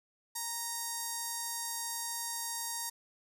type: tone with notch filter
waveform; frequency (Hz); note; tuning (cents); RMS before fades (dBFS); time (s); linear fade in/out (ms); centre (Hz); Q
5% pulse; 932.3; A#5; 0; -38; 0.35-2.9; 10; 2700; 0.68
effects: none